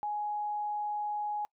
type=tone; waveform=sine; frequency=835 Hz; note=G#5; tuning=9 cents sharp; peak=-31 dBFS; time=0.03-1.45 s; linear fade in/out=0 ms; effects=noise-tail reverb RT60 0.1 s tail -26 dB re dry